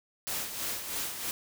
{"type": "noise with tremolo", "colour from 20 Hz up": "white", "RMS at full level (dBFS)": -33, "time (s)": [0.27, 1.31], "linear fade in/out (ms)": 0, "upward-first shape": "sine", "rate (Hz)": 3.1, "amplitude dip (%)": 55, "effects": []}